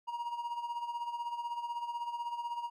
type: tone with tremolo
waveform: triangle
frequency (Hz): 948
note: A#5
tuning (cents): +29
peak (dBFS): -31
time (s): 0.07-2.7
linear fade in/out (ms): 20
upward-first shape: sine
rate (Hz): 16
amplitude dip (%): 65
effects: none

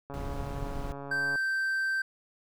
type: click train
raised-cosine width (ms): 1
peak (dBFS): -27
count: 177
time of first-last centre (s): 0.1-1.357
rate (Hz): 140
type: noise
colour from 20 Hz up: brown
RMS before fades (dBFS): -36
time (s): 0.14-0.92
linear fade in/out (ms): 0
type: tone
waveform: triangle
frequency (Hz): 1560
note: G6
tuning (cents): -9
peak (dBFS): -25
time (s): 1.11-2.02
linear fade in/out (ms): 5
effects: none

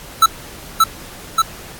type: tone with echo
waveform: square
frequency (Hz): 1318.5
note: E6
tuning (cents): 0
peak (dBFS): -6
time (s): 0.22-0.26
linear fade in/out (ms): 5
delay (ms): 580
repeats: 2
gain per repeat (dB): -2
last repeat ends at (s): 1.42
effects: pink hiss -36 dBFS RMS until 1.79 s + AAC 64 kbps

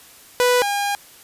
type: tone pair in turn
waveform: sawtooth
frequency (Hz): 493.9 / 809.8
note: B4 / G#5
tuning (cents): 0 / -44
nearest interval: major sixth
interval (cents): 856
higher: second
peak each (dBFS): -10 / -16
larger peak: first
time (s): 0.4-0.62 / 0.62-0.95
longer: second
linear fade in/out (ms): 0
effects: white hiss -46 dBFS RMS until 1.23 s + resampled to 32000 Hz

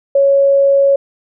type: tone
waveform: sine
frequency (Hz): 554.4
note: C#5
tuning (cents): 0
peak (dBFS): -7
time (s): 0.15-0.96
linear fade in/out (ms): 5
effects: none

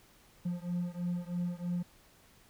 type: beating tone pair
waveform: triangle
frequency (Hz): 174.61 / 177.71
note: F3 / F3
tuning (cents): 0 / +30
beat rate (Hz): 3.1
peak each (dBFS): -33 / -34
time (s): 0.45-1.83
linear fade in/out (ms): 10
effects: tanh soft clip ceiling -23 dBFS + pink hiss -62 dBFS RMS until 2.49 s

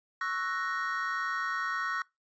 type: chord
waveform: triangle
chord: F# dominant seventh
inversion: second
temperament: equal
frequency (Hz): 1108.7 / 1318.5 / 1480 / 1864.7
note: C#6 / E6 / F#6 / A#6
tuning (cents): 0 / 0 / 0 / 0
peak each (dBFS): -34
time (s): 0.21-2.02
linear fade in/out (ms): 2
effects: noise-tail reverb RT60 0.2 s tail -23 dB re dry + resampled to 16000 Hz

